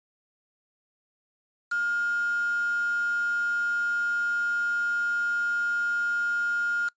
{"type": "tone with quantisation", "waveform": "sine", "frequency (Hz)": 1415, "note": "F6", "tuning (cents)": 22, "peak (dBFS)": -24, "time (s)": [1.71, 6.89], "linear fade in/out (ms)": 10, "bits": 6, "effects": ["noise-tail reverb RT60 0.1 s tail -23 dB re dry", "resampled to 16000 Hz"]}